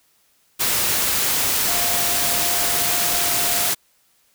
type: tone in noise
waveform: sine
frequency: 698.5 Hz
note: F5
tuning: in tune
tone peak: -30 dBFS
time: 1.67-3.71 s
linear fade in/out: 20 ms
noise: white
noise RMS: -20 dBFS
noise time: 0.59-3.75 s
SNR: -13 dB
effects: white hiss -61 dBFS RMS until 4.34 s